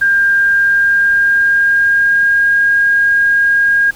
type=tone with pitch glide; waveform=sine; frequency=1600 to 1625.1 Hz; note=G6 to G#6; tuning=+35 to -38 cents; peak=-8 dBFS; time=0.01-3.91 s; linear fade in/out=10 ms; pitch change=+27 cents; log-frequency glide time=0.34-2.62 s; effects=pink hiss -38 dBFS RMS until 3.95 s